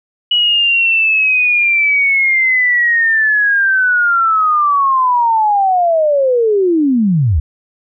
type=linear sweep; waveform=sine; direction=down; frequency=2934 to 65.41 Hz; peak=-9 dBFS; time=0.31-7.4 s; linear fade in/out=5 ms; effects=none